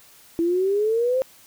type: exponential sweep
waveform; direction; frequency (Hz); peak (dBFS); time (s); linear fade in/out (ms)
sine; up; 329.6 to 530; -18; 0.39-1.22; 0
effects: white hiss -51 dBFS RMS until 1.46 s